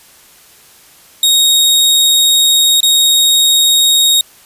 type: tone with dropouts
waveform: sawtooth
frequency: 3753 Hz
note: A#7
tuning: 11 cents sharp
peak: -4 dBFS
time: 1.23-4.21 s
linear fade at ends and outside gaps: 2 ms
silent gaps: 2.805-2.83 s
effects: white hiss -43 dBFS RMS until 4.45 s + resampled to 32000 Hz